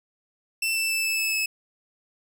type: tone with pitch steps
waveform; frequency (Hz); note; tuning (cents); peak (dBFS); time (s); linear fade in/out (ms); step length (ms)
sawtooth; 2672 / 2657 / 2641 / 2626 / 2611 / 2596; E7 / E7 / E7 / E7 / E7 / E7; +23 / +13 / +3 / -7 / -17 / -27; -20; 0.62-1.46; 5; 140
effects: none